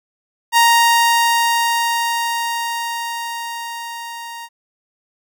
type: tone with level ramp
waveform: sawtooth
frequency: 933 Hz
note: A#5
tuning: 1 cent sharp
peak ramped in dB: -5 to -26 dBFS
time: 0.52-4.49 s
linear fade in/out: 50 ms
effects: none